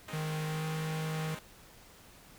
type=chord; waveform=5% pulse; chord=Ab major; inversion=none; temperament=equal; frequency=207.7 / 261.6 / 311.1 Hz; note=Ab3 / C4 / Eb4; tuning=0 / 0 / 0 cents; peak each=-36 dBFS; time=0.08-1.39 s; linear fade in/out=2 ms
type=tone with pitch glide; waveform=square; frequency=155.56 to 157.73 Hz; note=D#3 to D#3; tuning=0 to +24 cents; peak=-34 dBFS; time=0.13-1.35 s; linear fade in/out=5 ms; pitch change=+24 cents; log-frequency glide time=0.48-0.65 s
effects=pink hiss -56 dBFS RMS until 2.38 s